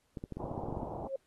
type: clicks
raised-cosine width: 3 ms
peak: -26 dBFS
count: 12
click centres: 0.172 / 0.239 / 0.323 / 0.37 / 0.442 / 0.515 / 0.578 / 0.637 / 0.686 / 0.726 / 0.772 / 0.832 s
type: low-pass noise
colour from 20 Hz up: white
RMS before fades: -41 dBFS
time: 0.39-1.08 s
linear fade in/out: 10 ms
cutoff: 910 Hz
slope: 48 dB/octave
type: tone with exponential growth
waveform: sine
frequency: 539 Hz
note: C#5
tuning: 49 cents flat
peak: -29 dBFS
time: 0.97-1.16 s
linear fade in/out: 5 ms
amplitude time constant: 40 ms
effects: pink hiss -74 dBFS RMS until 1.26 s + AAC 32 kbps